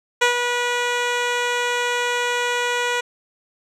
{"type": "tone with ADSR envelope", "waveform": "10% pulse", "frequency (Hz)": 485.9, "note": "B4", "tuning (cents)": -28, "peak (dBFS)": -4, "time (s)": [0.21, 3.01], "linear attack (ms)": 12, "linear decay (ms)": 110, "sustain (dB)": -7, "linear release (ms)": 10, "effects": ["low-pass 7000 Hz 12 dB/octave"]}